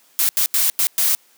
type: noise bursts at uneven times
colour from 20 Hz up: blue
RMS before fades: -17 dBFS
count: 5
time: 0.19-0.29 / 0.37-0.46 / 0.54-0.7 / 0.79-0.87 / 0.98-1.15 s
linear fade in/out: 0 ms
effects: white hiss -55 dBFS RMS until 1.37 s + high-pass 200 Hz 12 dB/octave